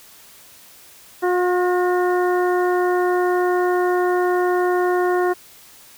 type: harmonic tone with a mistuned harmonic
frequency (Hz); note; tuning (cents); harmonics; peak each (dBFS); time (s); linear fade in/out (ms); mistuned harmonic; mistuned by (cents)
359.2; F4; +49; 1 / 2 / 3 / 4 / 5; -17 / -23 / -27 / -29 / -31; 1.22-5.34; 20; 5; +32
effects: white hiss -46 dBFS RMS until 5.97 s